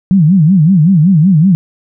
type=tone with vibrato; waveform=sine; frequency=171.7 Hz; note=F3; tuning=29 cents flat; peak=-4 dBFS; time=0.11-1.55 s; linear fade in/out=0 ms; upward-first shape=sine; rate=5.3 Hz; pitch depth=250 cents each way; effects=none